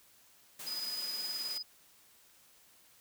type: high-pass noise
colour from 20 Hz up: white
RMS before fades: -45 dBFS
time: 0.59-1.58 s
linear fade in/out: 5 ms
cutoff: 150 Hz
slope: 24 dB/octave
type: tone with tremolo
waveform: sine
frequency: 4978 Hz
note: D#8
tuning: in tune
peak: -34 dBFS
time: 0.66-1.63 s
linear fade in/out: 20 ms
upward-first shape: sine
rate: 19 Hz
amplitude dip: 45%
effects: white hiss -63 dBFS RMS until 3 s